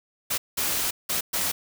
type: noise bursts at uneven times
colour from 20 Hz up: white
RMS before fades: -26 dBFS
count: 4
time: 0.3-0.38 / 0.57-0.91 / 1.09-1.21 / 1.33-1.52 s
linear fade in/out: 10 ms
effects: none